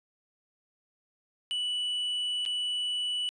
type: tone with dropouts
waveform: triangle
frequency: 2960 Hz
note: F#7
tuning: in tune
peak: -27 dBFS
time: 1.51-3.29 s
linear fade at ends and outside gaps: 0 ms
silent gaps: 2.452-2.461 s
effects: resampled to 24000 Hz